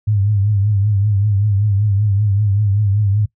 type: tone with vibrato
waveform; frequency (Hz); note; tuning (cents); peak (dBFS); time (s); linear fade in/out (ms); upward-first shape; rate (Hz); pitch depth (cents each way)
sine; 102.2; G#2; -27; -12; 0.07-3.26; 10; triangle; 5.2; 99
effects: noise-tail reverb RT60 0.1 s tail -20 dB re dry